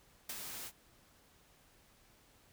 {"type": "noise with ADSR envelope", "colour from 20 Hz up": "white", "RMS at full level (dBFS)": -40, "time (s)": [0.29, 0.72], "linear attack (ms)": 6, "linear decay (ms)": 37, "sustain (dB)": -5, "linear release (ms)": 59, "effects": ["pink hiss -66 dBFS RMS until 2.52 s"]}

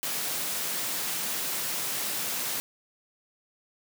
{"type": "high-pass noise", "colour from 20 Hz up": "white", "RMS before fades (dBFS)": -31, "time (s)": [0.03, 2.6], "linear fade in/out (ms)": 0, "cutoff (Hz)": 120, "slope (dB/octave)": 48, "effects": []}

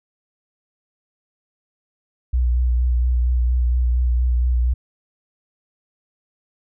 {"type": "tone with vibrato", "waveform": "sine", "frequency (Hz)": 61.3, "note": "B1", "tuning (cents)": -12, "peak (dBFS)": -14, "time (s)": [2.33, 4.74], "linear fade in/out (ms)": 10, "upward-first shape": "sine", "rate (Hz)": 4.3, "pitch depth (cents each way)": 29, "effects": ["tanh soft clip ceiling -10 dBFS"]}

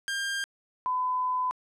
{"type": "tone pair in turn", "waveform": ["sawtooth", "sine"], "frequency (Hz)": [1600, 1007.9], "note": ["G6", "B5"], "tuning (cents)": [35, 35], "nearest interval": "minor sixth", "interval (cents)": 800, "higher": "first", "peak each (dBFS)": -25, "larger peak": "neither", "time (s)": [[0.08, 0.44], [0.86, 1.51]], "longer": "second", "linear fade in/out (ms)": 0, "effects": ["low-pass 10000 Hz 12 dB/octave"]}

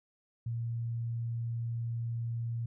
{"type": "tone", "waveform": "sine", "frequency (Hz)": 116.54, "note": "A#2", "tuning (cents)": 0, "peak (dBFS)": -32, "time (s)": [0.46, 2.66], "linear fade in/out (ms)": 5, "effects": []}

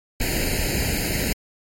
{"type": "noise with comb filter", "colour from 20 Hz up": "pink", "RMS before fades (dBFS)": -23, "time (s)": [0.2, 1.33], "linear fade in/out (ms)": 5, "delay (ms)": 0.43, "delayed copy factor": 1, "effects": ["MP3 64 kbps"]}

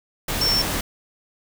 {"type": "tone in noise", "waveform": "sine", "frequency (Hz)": 5430, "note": "F8", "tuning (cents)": -50, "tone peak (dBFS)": -18, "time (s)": [0.41, 0.62], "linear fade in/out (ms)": 5, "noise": "pink", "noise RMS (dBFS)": -25, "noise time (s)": [0.28, 0.81], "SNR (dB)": 4, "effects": []}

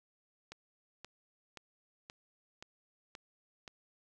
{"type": "click train", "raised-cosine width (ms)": 0.2, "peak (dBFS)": -29, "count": 7, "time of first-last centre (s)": [0.52, 3.678], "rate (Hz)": 1.9, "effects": []}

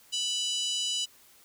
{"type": "harmonic tone with a mistuned harmonic", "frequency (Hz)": 987.8, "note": "B5", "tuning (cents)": 0, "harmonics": [3, 4, 5, 6, 7, 8, 9], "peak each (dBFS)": [-30, -37, -38, -40, -37, -43, -42], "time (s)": [0.12, 1.06], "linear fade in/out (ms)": 20, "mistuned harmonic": 9, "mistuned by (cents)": 29, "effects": ["white hiss -58 dBFS RMS until 1.44 s"]}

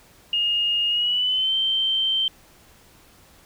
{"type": "tone with pitch glide", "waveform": "sine", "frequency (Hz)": [2846, 3122], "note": ["F7", "G7"], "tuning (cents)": [32, -8], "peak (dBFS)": -19, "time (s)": [0.33, 2.28], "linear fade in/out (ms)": 2, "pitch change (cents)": 160, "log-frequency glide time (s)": [0.88, 1.56], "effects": ["pink hiss -53 dBFS RMS until 3.45 s"]}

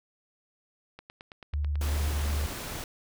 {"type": "click train", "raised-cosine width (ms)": 0.3, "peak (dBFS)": -28, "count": 15, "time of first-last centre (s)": [0.99, 2.522], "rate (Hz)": 9.14}
{"type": "tone with vibrato", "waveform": "sine", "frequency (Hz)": 73.4, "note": "D2", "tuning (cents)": 0, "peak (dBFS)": -26, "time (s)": [1.53, 2.47], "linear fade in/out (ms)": 10, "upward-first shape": "square", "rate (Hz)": 19, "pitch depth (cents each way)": 26}
{"type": "noise", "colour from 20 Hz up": "pink", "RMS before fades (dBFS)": -37, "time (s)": [1.81, 2.84], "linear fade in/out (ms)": 2}
{"effects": []}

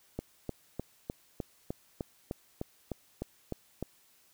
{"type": "click train", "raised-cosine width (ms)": 2, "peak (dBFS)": -21, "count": 13, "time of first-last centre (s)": [0.19, 3.826], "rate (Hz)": 3.3, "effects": ["white hiss -65 dBFS RMS until 4.33 s"]}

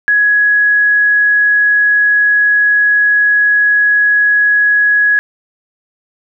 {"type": "tone", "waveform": "sine", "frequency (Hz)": 1674, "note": "G#6", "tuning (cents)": 13, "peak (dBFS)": -7, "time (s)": [0.08, 5.19], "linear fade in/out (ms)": 0, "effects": []}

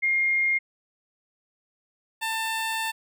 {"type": "tone pair in turn", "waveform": ["sine", "15% pulse"], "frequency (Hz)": [2127, 892.5], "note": ["C7", "A5"], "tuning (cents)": [28, 24], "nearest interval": "octave + minor third", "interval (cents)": 1504, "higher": "first", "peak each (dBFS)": -20, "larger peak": "neither", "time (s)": [[0.02, 0.59], [2.21, 2.92]], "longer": "second", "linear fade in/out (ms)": 20, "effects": []}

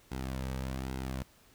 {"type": "tone with flanger", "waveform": "sawtooth", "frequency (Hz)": 65.41, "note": "C2", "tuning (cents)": 0, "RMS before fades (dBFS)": -37, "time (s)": [0.11, 1.23], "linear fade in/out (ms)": 10, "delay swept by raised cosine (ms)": [1.7, 2.9], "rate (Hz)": 1.2, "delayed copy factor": -0.5, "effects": ["pink hiss -62 dBFS RMS until 1.54 s"]}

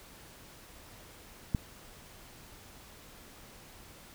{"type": "click", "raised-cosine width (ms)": 5, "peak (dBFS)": -15, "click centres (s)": 1.548, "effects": ["pink hiss -53 dBFS RMS until 4.14 s"]}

